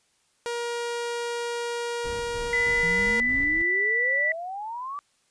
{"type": "tone", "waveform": "sawtooth", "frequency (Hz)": 474, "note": "A#4", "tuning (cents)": 29, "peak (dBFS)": -24, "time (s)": [0.46, 3.2], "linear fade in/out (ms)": 0}
{"type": "noise with tremolo", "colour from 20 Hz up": "brown", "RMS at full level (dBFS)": -37, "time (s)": [2.04, 3.62], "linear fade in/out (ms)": 5, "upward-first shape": "square", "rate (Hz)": 3.2, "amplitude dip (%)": 45}
{"type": "tone with pitch glide", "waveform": "sine", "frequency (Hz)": [2000, 1966.8], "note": ["B6", "B6"], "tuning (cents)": [21, -8], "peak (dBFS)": -21, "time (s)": [2.53, 4.32], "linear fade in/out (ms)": 2, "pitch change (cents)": -29, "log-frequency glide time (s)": [3.04, 4.04]}
{"type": "exponential sweep", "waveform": "sine", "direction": "up", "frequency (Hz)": [164.81, 1174.7], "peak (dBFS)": -31, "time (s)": [2.83, 4.99], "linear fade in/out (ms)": 0}
{"effects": ["white hiss -67 dBFS RMS until 5.3 s", "resampled to 22050 Hz"]}